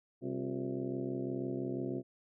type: harmonic tone with a mistuned harmonic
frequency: 66 Hz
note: C2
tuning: 16 cents sharp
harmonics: 2 / 3 / 4 / 5 / 6 / 7 / 8 / 9 / 10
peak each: -42 / -44 / -39 / -39 / -45 / -50 / -49 / -56 / -50 dBFS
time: 0.21-2.03 s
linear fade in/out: 50 ms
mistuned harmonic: 5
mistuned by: +120 cents
effects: none